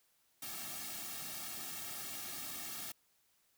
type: noise with comb filter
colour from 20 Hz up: white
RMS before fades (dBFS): -44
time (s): 0.42-2.92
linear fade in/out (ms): 5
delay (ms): 2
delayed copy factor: -1
effects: white hiss -74 dBFS RMS until 3.57 s